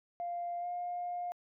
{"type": "tone with pitch glide", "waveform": "sine", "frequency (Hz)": [697, 708], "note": ["F5", "F5"], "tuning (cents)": [-4, 23], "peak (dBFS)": -34, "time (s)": [0.2, 1.32], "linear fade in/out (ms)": 0, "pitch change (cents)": 27, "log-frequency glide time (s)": [0.6, 0.66], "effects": ["tanh soft clip ceiling -30 dBFS"]}